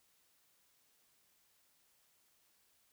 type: silence
effects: white hiss -73 dBFS RMS until 2.92 s